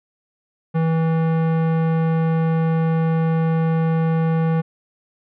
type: tone with tanh clipping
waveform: sine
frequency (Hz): 162.5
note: E3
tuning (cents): -24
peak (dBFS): -18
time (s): 0.74-4.62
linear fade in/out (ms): 20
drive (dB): 18
effects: none